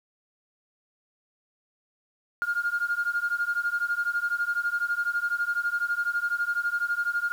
sine beating tone pair, 1410 / 1422 Hz, F6 / F6, +16 / +31 cents, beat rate 12 Hz, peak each -27 dBFS, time 2.42-7.32 s, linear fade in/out 0 ms, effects tanh soft clip ceiling -18 dBFS + 8-bit

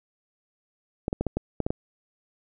clicks, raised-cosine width 2 ms, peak -12 dBFS, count 8, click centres 1.081 / 1.129 / 1.21 / 1.267 / 1.37 / 1.603 / 1.665 / 1.705 s, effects none

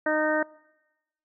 harmonic tone, 308 Hz, D#4, 17 cents flat, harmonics 1 / 2 / 3 / 4 / 5 / 6, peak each -29 / -25 / -33 / -35 / -29 / -31 dBFS, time 0.06-0.43 s, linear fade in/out 5 ms, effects noise-tail reverb RT60 1.0 s tail -23 dB re dry

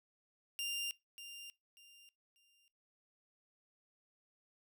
sawtooth tone with echo, 2794 Hz, F7, in tune, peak -34 dBFS, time 0.59-0.91 s, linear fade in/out 0 ms, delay 590 ms, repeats 3, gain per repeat -11 dB, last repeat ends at 2.68 s, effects noise-tail reverb RT60 0.2 s tail -21 dB re dry

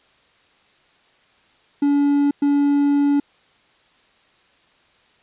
triangle tone bursts at uneven times, 285.5 Hz, D4, 49 cents flat, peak -12 dBFS, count 2, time 1.82-2.31 / 2.42-3.2 s, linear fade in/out 5 ms, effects white hiss -57 dBFS RMS until 5.22 s + resampled to 8000 Hz

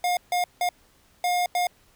square tone bursts at uneven times, 713 Hz, F5, 36 cents sharp, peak -22 dBFS, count 5, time 0.04-0.17 / 0.32-0.44 / 0.61-0.69 / 1.24-1.46 / 1.55-1.67 s, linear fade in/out 2 ms, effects pink hiss -60 dBFS RMS until 1.95 s

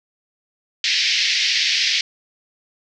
white band-pass noise, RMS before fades -19 dBFS, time 0.84-2.01 s, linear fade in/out 2 ms, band 1900 to 5400 Hz, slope 48 dB/octave, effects none

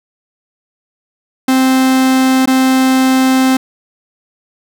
45% pulse tone with dropouts, 261.3 Hz, C4, 2 cents flat, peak -8 dBFS, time 1.48-3.57 s, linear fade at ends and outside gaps 5 ms, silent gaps 2.458-2.474 s, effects none

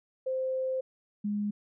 sine tone pair in turn, 521 / 206.8 Hz, C5 / G#3, -7 / -7 cents, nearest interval octave + major third, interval 1600 cents, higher first, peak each -28 / -28 dBFS, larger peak neither, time 0.26-0.81 / 1.24-1.51 s, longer first, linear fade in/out 10 ms, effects none

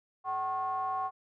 triangle ring-modulated tone, 165.2 Hz, E3, 4 cents sharp, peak -25 dBFS, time 0.24-1.11 s, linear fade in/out 50 ms, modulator 923 Hz, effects none

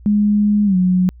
sine tone with pitch glide, 207.7 to 182.91 Hz, G#3 to F#3, 0 to -20 cents, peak -11 dBFS, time 0.06-1.09 s, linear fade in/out 0 ms, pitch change -220 cents, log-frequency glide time 0.65-0.76 s, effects added 60 Hz sine -38 dBFS peak until 1.2 s

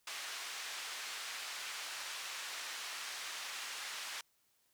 pink band-pass noise, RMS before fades -44 dBFS, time 0.07-4.21 s, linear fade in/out 2 ms, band 1400 to 7400 Hz, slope 12 dB/octave, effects white hiss -75 dBFS RMS until 4.73 s

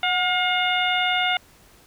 harmonic tone with a mistuned harmonic, 714 Hz, F5, 38 cents sharp, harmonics 1 / 2 / 3 / 4 / 5, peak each -24 / -26 / -25 / -26 / -28 dBFS, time 0.03-1.37 s, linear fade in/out 2 ms, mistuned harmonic 1, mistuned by +46 cents, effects pink hiss -53 dBFS RMS until 1.86 s

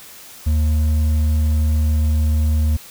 triangle tone with hard clipping, 76.7 Hz, D#2, 24 cents flat, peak -15 dBFS, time 0.46-2.77 s, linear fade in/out 10 ms, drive 8 dB, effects white hiss -40 dBFS RMS until 2.9 s

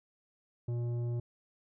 sine tone with tanh clipping, 119.5 Hz, A#2, 43 cents sharp, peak -33 dBFS, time 0.68-1.2 s, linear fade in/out 5 ms, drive 10 dB, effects none

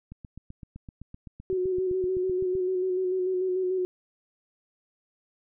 click train, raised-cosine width 5 ms, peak -29 dBFS, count 20, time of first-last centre 0.12-2.553 s, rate 7.81 Hz
sine tone with vibrato, 370 Hz, F#4, in tune, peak -24 dBFS, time 1.5-3.85 s, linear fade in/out 0 ms, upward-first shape square, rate 6.8 Hz, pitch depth 24 cents each way
effects none

